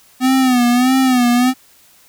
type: tone with vibrato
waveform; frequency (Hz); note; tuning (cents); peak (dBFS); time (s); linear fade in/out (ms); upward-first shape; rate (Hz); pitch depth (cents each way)
square; 252; B3; +35; -11; 0.2-1.54; 50; sine; 1.6; 82
effects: white hiss -49 dBFS RMS until 2.08 s